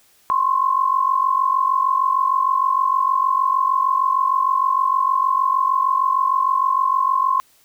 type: tone pair together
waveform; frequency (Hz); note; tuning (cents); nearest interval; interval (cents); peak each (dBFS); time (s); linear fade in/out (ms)
sine; 1037 / 1083.5; C6 / C#6; -16 / -40; minor second; 76; -18; 0.3-7.4; 0
effects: white hiss -56 dBFS RMS until 7.64 s